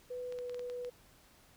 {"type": "tone with pitch glide", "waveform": "sine", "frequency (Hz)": [496.4, 491.3], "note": ["B4", "B4"], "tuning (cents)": [9, -9], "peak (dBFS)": -38, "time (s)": [0.1, 0.9], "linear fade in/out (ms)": 10, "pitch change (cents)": -18, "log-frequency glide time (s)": [0.27, 0.49]}
{"type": "clicks", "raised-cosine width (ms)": 0.2, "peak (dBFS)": -33, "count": 7, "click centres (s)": [0.324, 0.388, 0.496, 0.545, 0.594, 0.699, 0.848]}
{"effects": ["pink hiss -63 dBFS RMS until 1.56 s"]}